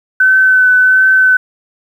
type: tone with vibrato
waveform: sine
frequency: 1517 Hz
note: F#6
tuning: 43 cents sharp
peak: -5 dBFS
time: 0.2-1.37 s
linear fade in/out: 5 ms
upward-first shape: triangle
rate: 1.4 Hz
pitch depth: 20 cents each way
effects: 7-bit

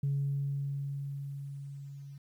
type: tone with level ramp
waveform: sine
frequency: 140 Hz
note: C#3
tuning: 18 cents sharp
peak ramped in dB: -26 to -44 dBFS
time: 0.03-2.18 s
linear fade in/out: 5 ms
effects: tanh soft clip ceiling -24 dBFS + 11-bit

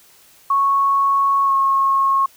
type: tone with pitch glide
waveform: sine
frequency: 1105 to 1088.5 Hz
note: C#6 to C#6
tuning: -6 to -32 cents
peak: -13 dBFS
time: 0.5-2.26 s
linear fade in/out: 5 ms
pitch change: -26 cents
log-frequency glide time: 1.44-1.53 s
effects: white hiss -50 dBFS RMS until 2.36 s

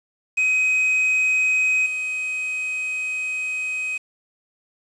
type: tone with level steps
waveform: triangle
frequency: 2521 Hz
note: D#7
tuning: 22 cents sharp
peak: -15 / -22 dBFS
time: 0.37-3.98 s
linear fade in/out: 10 ms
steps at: 1.86 s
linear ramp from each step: 2 ms
effects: resampled to 22050 Hz + 7-bit

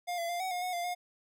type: tone with pitch steps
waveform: square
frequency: 707 / 679 / 698 / 751 / 715 / 731 / 696 / 714 Hz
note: F5 / F5 / F5 / F#5 / F5 / F#5 / F5 / F5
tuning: +21 / -49 / -1 / +26 / +41 / -21 / -6 / +38 cents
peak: -33 dBFS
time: 0.07-0.95 s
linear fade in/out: 20 ms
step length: 110 ms
effects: none

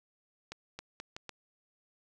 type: accelerating click train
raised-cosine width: 0.2 ms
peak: -24 dBFS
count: 5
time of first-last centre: 0.52-1.293 s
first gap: 270 ms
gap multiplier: 0.78
effects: none

